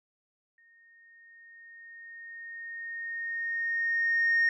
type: tone with exponential growth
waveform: sine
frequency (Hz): 1848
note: A#6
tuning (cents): -16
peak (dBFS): -19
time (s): 0.58-4.49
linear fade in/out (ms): 2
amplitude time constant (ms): 850
effects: tanh soft clip ceiling -19 dBFS